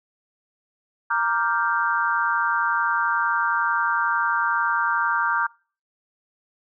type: chord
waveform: sine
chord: G minor seventh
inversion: first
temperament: equal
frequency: 932.3 / 1174.7 / 1396.9 / 1568 Hz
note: Bb5 / D6 / F6 / G6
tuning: 0 / 0 / 0 / 0 cents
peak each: -25 / -25 / -25 / -25 dBFS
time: 1.1-5.47 s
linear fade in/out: 10 ms
effects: noise-tail reverb RT60 0.4 s tail -25 dB re dry